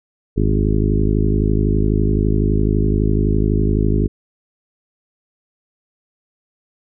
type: harmonic tone with a mistuned harmonic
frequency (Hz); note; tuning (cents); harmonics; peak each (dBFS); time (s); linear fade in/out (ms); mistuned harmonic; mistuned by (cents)
51.91; G#1; 0; 1 / 2 / 3 / 4 / 5 / 6 / 7 / 8; -17 / -20 / -22 / -23 / -24 / -25 / -25 / -26; 0.36-4.08; 20; 1; -89
effects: none